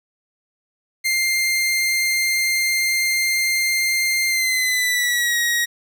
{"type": "tone with pitch glide", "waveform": "sawtooth", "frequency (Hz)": [2103, 1895.3], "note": ["C7", "A#6"], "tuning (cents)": [8, 28], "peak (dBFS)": -14, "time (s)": [1.04, 5.66], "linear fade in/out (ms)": 20, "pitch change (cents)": -180, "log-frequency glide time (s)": [4.27, 5.37], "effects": ["9-bit"]}